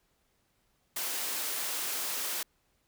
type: high-pass noise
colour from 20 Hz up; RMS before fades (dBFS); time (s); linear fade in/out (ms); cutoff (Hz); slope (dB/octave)
white; -34; 0.96-2.43; 5; 310; 12
effects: pink hiss -73 dBFS RMS until 2.87 s